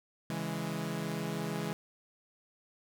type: chord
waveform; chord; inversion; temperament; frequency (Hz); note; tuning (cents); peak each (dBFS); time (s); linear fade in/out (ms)
sawtooth; C# minor; none; equal; 138.59 / 164.81 / 207.7; C#3 / E3 / G#3; 0 / 0 / 0; -37 / -33 / -34; 0.3-1.73; 0
effects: none